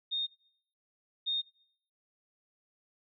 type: tone pair in turn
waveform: sine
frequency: 3683 / 3683 Hz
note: A#7 / A#7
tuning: -22 / -22 cents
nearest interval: unison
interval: 0 cents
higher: neither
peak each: -30 / -29 dBFS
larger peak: second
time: 0.11-0.27 / 1.26-1.42 s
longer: neither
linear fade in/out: 20 ms
effects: noise-tail reverb RT60 0.7 s tail -26 dB re dry